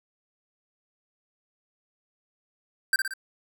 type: tone with echo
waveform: square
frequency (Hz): 1568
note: G6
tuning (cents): 0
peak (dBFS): -19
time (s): 2.93-2.96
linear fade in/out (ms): 2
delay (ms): 59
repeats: 3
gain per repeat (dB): -5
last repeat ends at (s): 3.137
effects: none